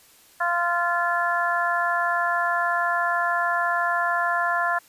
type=harmonic tone; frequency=346.3 Hz; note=F4; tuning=15 cents flat; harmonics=2 / 3 / 4 / 5; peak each=-26 / -26 / -26 / -26 dBFS; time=0.4-4.79 s; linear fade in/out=10 ms; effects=white hiss -54 dBFS RMS until 4.88 s + resampled to 32000 Hz